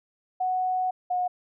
sine tone pair in turn, 740 / 724.4 Hz, F#5 / F#5, 0 / -37 cents, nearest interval unison, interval 37 cents, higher first, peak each -23 dBFS, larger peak neither, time 0.4-0.91 / 1.1-1.28 s, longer first, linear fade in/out 10 ms, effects none

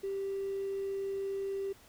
triangle tone with hard clipping, 392 Hz, G4, in tune, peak -33 dBFS, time 0.03-1.73 s, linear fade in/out 10 ms, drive 3 dB, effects pink hiss -59 dBFS RMS until 1.88 s

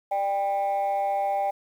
sine tone pair together, 593.6 / 793 Hz, D5 / G5, +18 / +20 cents, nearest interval perfect fourth, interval 502 cents, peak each -26 / -22 dBFS, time 0.11-1.51 s, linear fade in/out 10 ms, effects tanh soft clip ceiling -20 dBFS + 9-bit

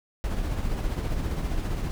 brown noise with tremolo, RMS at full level -26 dBFS, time 0.24-1.91 s, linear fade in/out 0 ms, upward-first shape triangle, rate 15 Hz, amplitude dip 45%, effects none

